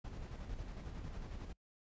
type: noise with tremolo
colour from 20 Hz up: brown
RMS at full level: -44 dBFS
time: 0.04-1.53 s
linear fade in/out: 10 ms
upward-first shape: square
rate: 11 Hz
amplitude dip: 35%
effects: noise-tail reverb RT60 0.1 s tail -25 dB re dry + resampled to 16000 Hz